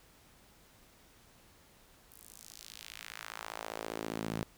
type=tone with high-pass filter sweep; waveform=sawtooth; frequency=55 Hz; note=A1; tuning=in tune; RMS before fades=-43 dBFS; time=2.11-4.43 s; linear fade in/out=0 ms; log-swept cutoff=12000 to 150 Hz; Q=1.3; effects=pink hiss -62 dBFS RMS until 4.57 s